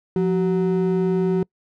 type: ring-modulated tone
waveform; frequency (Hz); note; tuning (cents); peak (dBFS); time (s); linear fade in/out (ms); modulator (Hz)
triangle; 277.2; C#4; 0; -12; 0.16-1.43; 2; 101
effects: noise-tail reverb RT60 0.1 s tail -26 dB re dry